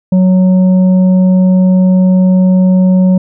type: tone with frequency modulation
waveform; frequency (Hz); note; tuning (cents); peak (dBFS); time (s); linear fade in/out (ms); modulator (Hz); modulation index
sine; 185; F#3; 0; -6; 0.12-3.18; 5; 370; 0.61
effects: none